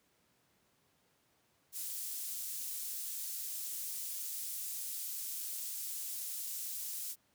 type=high-pass noise; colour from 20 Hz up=pink; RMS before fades=-41 dBFS; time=1.72-7.16 s; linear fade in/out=50 ms; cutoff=8600 Hz; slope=12 dB/octave; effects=pink hiss -73 dBFS RMS until 7.34 s + high-pass 100 Hz 12 dB/octave